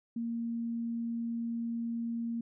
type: tone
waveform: sine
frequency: 232.3 Hz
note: A#3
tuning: 6 cents flat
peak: -32 dBFS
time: 0.16-2.41 s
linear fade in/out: 5 ms
effects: none